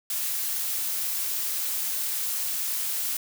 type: noise with amplitude modulation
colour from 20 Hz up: blue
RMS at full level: -27 dBFS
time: 0.1-3.17 s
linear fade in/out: 2 ms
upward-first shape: sine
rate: 257 Hz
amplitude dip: 35%
effects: none